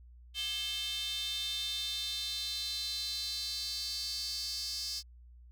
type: tone with high-pass filter sweep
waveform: square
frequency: 239.6 Hz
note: A#3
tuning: 48 cents sharp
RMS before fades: -37 dBFS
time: 0.34-5.03 s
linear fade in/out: 50 ms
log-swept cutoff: 3200 to 4900 Hz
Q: 7
effects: added 60 Hz sine -52 dBFS peak until 5.51 s